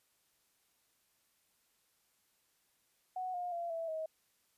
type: tone with pitch steps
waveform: sine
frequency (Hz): 740 / 712.3 / 685.7 / 660 / 635.3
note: F#5 / F5 / F5 / E5 / D#5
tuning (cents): 0 / +34 / -32 / +2 / +36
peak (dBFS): -36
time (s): 3.16-4.06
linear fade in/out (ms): 5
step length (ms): 180
effects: white hiss -75 dBFS RMS until 4.57 s + resampled to 32000 Hz